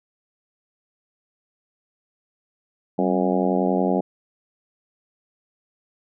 harmonic tone with a mistuned harmonic, 90.9 Hz, F#2, 30 cents flat, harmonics 2 / 3 / 4 / 5 / 6 / 7 / 8 / 9, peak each -23 / -25 / -26 / -27 / -28 / -28 / -29 / -30 dBFS, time 2.98-4.01 s, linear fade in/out 10 ms, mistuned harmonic 2, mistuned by +79 cents, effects none

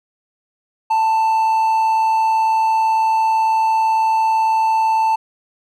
triangle tone with amplitude modulation, 886 Hz, A5, 12 cents sharp, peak -10 dBFS, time 0.9-5.16 s, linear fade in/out 10 ms, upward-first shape sine, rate 118 Hz, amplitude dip 25%, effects none

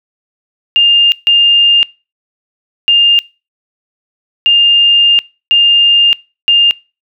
sine tone bursts at uneven times, 2809 Hz, F7, 9 cents sharp, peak -4 dBFS, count 6, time 0.76-1.12 / 1.27-1.83 / 2.88-3.19 / 4.46-5.19 / 5.51-6.13 / 6.48-6.71 s, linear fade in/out 0 ms, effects noise-tail reverb RT60 0.3 s tail -24 dB re dry

